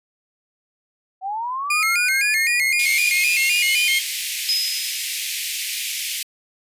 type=linear sweep; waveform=sine; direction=up; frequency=740 to 3245 Hz; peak=-23 dBFS; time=1.21-4.03 s; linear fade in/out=50 ms
type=tone with vibrato; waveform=40% pulse; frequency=2285 Hz; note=D7; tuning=48 cents flat; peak=-17 dBFS; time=1.7-3.99 s; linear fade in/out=5 ms; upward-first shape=square; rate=3.9 Hz; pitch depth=110 cents each way
type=high-pass noise; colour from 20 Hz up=pink; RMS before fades=-26 dBFS; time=2.79-6.23 s; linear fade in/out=5 ms; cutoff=2100 Hz; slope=48 dB/octave
type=tone with exponential decay; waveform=sine; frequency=5070 Hz; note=D#8; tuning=32 cents sharp; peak=-16 dBFS; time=4.49-5.51 s; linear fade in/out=0 ms; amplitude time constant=220 ms
effects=resampled to 32000 Hz